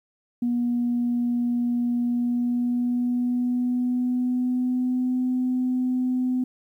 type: tone with pitch glide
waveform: sine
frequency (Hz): 240.9 to 253.2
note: B3 to B3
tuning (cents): -43 to +43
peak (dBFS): -20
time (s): 0.42-6.44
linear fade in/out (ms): 5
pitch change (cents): +86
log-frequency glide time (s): 2.03-5.2
effects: tanh soft clip ceiling -16 dBFS + 10-bit